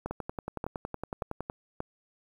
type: two click trains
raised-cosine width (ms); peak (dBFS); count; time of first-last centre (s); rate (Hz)
1; -20 / -19; 16 / 4; 0.11-1.499 / 0.06-1.804; 10.8 / 1.72
effects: 9-bit